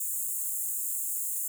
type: high-pass noise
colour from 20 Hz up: pink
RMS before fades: -32 dBFS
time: 0-1.48 s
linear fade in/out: 5 ms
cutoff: 7000 Hz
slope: 96 dB/octave
effects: none